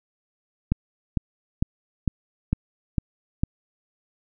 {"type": "click train", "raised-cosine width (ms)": 5, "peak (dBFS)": -8, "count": 7, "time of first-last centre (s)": [0.72, 3.435], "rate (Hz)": 2.21, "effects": []}